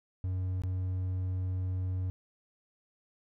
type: tone with dropouts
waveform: triangle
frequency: 92.5 Hz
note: F#2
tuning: in tune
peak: -28 dBFS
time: 0.24-2.1 s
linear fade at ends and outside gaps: 0 ms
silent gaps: 0.619-0.636 s
effects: none